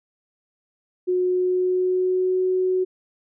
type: tone with pitch glide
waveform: sine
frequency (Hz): 363.9 to 370.5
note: F#4 to F#4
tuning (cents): -29 to +2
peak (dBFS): -18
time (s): 1.07-2.85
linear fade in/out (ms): 20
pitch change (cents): +31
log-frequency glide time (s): 1.25-2.4
effects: none